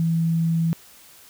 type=tone; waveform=sine; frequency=164.81 Hz; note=E3; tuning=in tune; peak=-18 dBFS; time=0-0.73 s; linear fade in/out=0 ms; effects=white hiss -49 dBFS RMS until 1.29 s